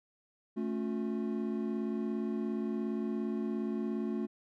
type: chord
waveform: triangle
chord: A augmented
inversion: none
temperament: equal with one note detuned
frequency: 220 / 277.2 / 358.2 Hz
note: A3 / C#4 / E#4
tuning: 0 / 0 / +44 cents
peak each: -32 / -37 / -36 dBFS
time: 0.56-4.27 s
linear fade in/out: 20 ms
effects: none